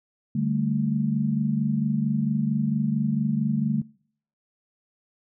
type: chord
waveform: sine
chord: D suspended fourth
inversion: none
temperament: just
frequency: 146.83 / 195.78 / 220.2 Hz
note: D3 / G3 / A3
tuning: 0 / -2 / +2 cents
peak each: -26 / -28 / -25 dBFS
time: 0.35-3.82 s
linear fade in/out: 5 ms
effects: noise-tail reverb RT60 0.6 s tail -25 dB re dry